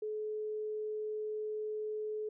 sine tone, 428.1 Hz, A4, 47 cents flat, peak -35 dBFS, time 0.02-2.29 s, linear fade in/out 5 ms, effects none

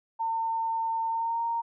sine tone with pitch glide, 905 to 926.7 Hz, A5 to A#5, +48 to -10 cents, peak -26 dBFS, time 0.19-1.62 s, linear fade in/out 20 ms, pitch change +42 cents, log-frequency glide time 1.08-1.41 s, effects none

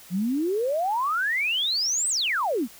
sine exponential two-way sweep, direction up then down, 170 to 8490 to 205.6 Hz, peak -22 dBFS, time 0.1-2.68 s, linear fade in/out 50 ms, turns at 2.09 s, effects white hiss -48 dBFS RMS until 2.79 s

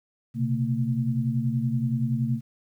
sine tone cluster, 124.4 / 135 / 227.6 Hz, B2 / C#3 / A#3, +13 / -45 / -41 cents, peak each -27 dBFS, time 0.34-2.41 s, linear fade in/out 50 ms, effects 10-bit

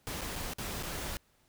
pink noise with dropouts, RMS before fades -38 dBFS, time 0.07-1.17 s, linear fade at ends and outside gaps 0 ms, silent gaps 0.21-0.216 / 0.356-0.36 / 0.535-0.584 / 0.826-0.833 s, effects pink hiss -69 dBFS RMS until 1.48 s

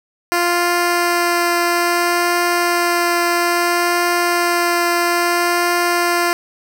10% pulse tone with vibrato, 347.7 Hz, F4, 8 cents flat, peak -6 dBFS, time 0.32-6.33 s, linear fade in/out 0 ms, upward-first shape triangle, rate 0.6 Hz, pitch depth 9 cents each way, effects none

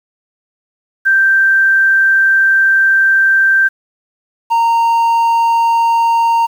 sine / triangle tone pair in turn, 1568 / 923.9 Hz, G6 / A#5, 0 / -16 cents, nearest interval major sixth, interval 916 cents, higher first, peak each -7 dBFS, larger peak neither, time 1.05-3.69 / 4.5-6.47 s, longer first, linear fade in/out 20 ms, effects 7-bit

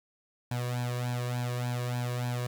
sawtooth tone with flanger, 122.7 Hz, B2, 11 cents flat, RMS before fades -32 dBFS, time 0.51-2.47 s, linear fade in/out 5 ms, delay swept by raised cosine 1.2 to 1.8 ms, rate 3.4 Hz, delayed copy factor +0.9, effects 9-bit

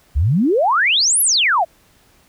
sine exponential two-way sweep, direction up then down, 61.74 to 11790 to 610 Hz, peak -12 dBFS, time 0.15-1.65 s, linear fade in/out 20 ms, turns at 1.21 s, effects pink hiss -54 dBFS RMS until 2.28 s

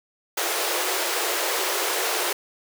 pink high-pass noise, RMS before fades -25 dBFS, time 0.37-2.33 s, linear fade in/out 5 ms, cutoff 340 Hz, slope 96 dB/octave, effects none

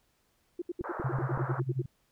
sine tone bursts, 349.2 Hz, F4, in tune, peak -31 dBFS, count 13, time 0.59-1.819 s, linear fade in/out 5 ms, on 29 ms, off 71 ms
click train, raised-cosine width 3 ms, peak -25 dBFS, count 4, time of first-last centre 0.81-1.375 s, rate 5.31 Hz
white band-pass noise, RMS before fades -39 dBFS, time 0.84-1.6 s, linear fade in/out 2 ms, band 430 to 1500 Hz, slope 48 dB/octave
sine tone with tremolo, 131.4 Hz, C3, 8 cents sharp, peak -26 dBFS, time 1.04-1.86 s, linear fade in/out 5 ms, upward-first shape sine, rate 11 Hz, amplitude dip 90%
effects pink hiss -72 dBFS RMS until 2.11 s

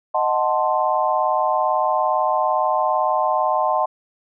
sine chord, D# diminished seventh, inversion none, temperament equal, 622.3 / 740 / 880 / 1046.5 Hz, D#5 / F#5 / A5 / C6, 0 / 0 / 0 / 0 cents, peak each -22 dBFS, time 0.14-3.86 s, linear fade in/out 10 ms, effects none

